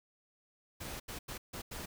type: noise bursts at uneven times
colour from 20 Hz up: pink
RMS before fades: -43 dBFS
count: 5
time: 0.8-1 / 1.08-1.19 / 1.28-1.38 / 1.53-1.62 / 1.71-1.86 s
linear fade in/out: 10 ms
effects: none